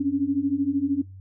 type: beating tone pair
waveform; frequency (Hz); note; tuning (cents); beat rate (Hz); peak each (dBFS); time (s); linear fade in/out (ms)
sine; 271.1 / 284.1; C#4 / C#4; -38 / +43; 13; -25 / -22; 0-1.02; 10
effects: noise-tail reverb RT60 0.2 s tail -17 dB re dry + added 95 Hz sine -40 dBFS peak until 1.2 s